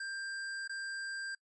square tone with dropouts, 1587 Hz, G6, 21 cents sharp, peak -39 dBFS, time 0-1.35 s, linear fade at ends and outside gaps 5 ms, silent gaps 0.677-0.694 s, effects noise-tail reverb RT60 0.1 s tail -24 dB re dry + resampled to 22050 Hz

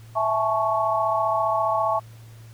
sine chord, A major seventh, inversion second, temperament equal with one note detuned, 659.3 / 845.1 / 880 / 1108.7 Hz, E5 / G#5 / A5 / C#6, 0 / +30 / 0 / 0 cents, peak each -24 / -27 / -27 / -24 dBFS, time 0.15-2 s, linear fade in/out 20 ms, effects added 113 Hz sine -42 dBFS peak until 2.53 s + pink hiss -54 dBFS RMS until 2.53 s

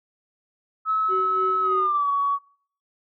sine tone with pitch glide, 1294 to 1126.5 Hz, E6 to C#6, -32 to +28 cents, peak -19 dBFS, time 0.85-2.39 s, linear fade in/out 50 ms, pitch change -240 cents, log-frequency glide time 1.61-2.1 s
sine tone with tremolo, 377.5 Hz, F#4, 35 cents sharp, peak -23 dBFS, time 1.08-1.91 s, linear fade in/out 50 ms, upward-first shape sine, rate 3.4 Hz, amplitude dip 65%
effects noise-tail reverb RT60 0.5 s tail -17 dB re dry + tanh soft clip ceiling -11 dBFS

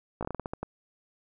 slowing click train, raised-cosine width 1 ms, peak -19 dBFS, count 10, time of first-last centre 0.21-0.63 s, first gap 17 ms, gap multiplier 1.24, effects none

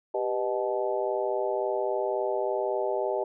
harmonic tone with a mistuned harmonic, 123.6 Hz, B2, 2 cents sharp, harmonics 3 / 4 / 5 / 6 / 7, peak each -30 / -32 / -30 / -38 / -34 dBFS, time 0.14-3.24 s, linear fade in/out 5 ms, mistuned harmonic 3, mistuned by +98 cents, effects none

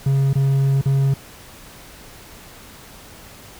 triangle tone with dropouts, 136.7 Hz, C#3, 24 cents flat, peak -12 dBFS, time 0.06-1.14 s, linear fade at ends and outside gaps 5 ms, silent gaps 0.332-0.354 / 0.814-0.857 s, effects pink hiss -42 dBFS RMS until 3.59 s

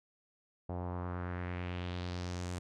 sawtooth tone with low-pass filter sweep, 89.1 Hz, F2, 35 cents sharp, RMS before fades -39 dBFS, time 0.69-2.59 s, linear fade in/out 5 ms, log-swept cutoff 730 to 8500 Hz, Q 2.2, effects none

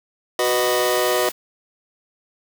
sawtooth chord, B major, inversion second, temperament just, 370.4 / 493.9 / 617.4 Hz, F#4 / B4 / D#5, +2 / 0 / -14 cents, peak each -18 dBFS, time 0.39-1.29 s, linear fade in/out 2 ms
white noise, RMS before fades -31 dBFS, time 0.44-1.32 s, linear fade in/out 10 ms
effects none

